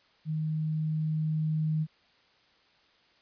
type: tone with level ramp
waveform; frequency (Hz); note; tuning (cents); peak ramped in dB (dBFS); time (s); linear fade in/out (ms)
sine; 156; D#3; +5; -28 to -25; 0.25-1.87; 50
effects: white hiss -64 dBFS RMS until 3.21 s + resampled to 11025 Hz